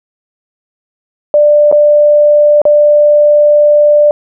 sine tone with dropouts, 592 Hz, D5, 14 cents sharp, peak -3 dBFS, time 1.34-4.11 s, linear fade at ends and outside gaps 1 ms, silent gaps 1.715-1.725 / 2.617-2.653 s, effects none

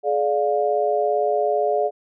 sine chord, D diminished, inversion second, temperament just, 422.9 / 587.3 / 704.8 Hz, Ab4 / D5 / F5, +31 / 0 / +16 cents, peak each -22 dBFS, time 0.03-1.91 s, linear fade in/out 50 ms, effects none

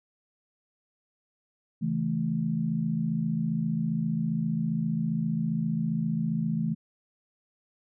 sine chord, A major, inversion first, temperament just, 137.5 / 165 / 220 Hz, C#3 / E3 / A3, -14 / +2 / 0 cents, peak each -34 / -28 / -29 dBFS, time 1.81-6.75 s, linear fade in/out 20 ms, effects none

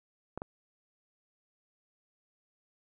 clicks, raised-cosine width 1 ms, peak -23 dBFS, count 2, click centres 0.376 / 0.419 s, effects none

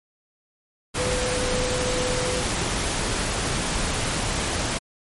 sine tone in noise, 502 Hz, B4, 28 cents sharp, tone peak -26 dBFS, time 0.97-2.43 s, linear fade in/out 20 ms, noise pink, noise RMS -25 dBFS, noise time 0.94-4.79 s, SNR -4 dB, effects MP3 48 kbps

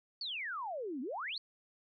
sine exponential two-way sweep, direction down then up, 4631 to 238.9 to 4631 Hz, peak -37 dBFS, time 0.21-1.38 s, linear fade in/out 2 ms, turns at 1.01 s, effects none

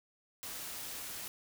white noise, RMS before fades -43 dBFS, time 0.43-1.28 s, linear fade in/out 0 ms, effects none

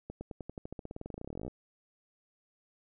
accelerating click train, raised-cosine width 2 ms, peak -27 dBFS, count 30, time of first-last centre 0.1-1.48 s, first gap 110 ms, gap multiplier 0.93, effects none

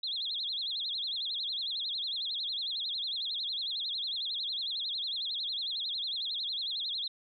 sine tone with vibrato, 3698 Hz, A#7, 15 cents flat, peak -32 dBFS, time 0.03-7.08 s, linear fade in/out 5 ms, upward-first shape sine, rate 11 Hz, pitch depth 230 cents each way, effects none

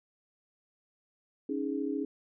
sine chord, C# suspended second, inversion none, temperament equal, 277.2 / 311.1 / 415.3 Hz, C#4 / D#4 / G#4, 0 / 0 / 0 cents, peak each -33 / -35 / -36 dBFS, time 1.49-2.05 s, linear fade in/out 5 ms, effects none

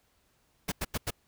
pink noise bursts, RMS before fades -31 dBFS, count 4, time 0.68-1.107 s, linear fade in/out 10 ms, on 40 ms, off 89 ms, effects pink hiss -70 dBFS RMS until 1.27 s

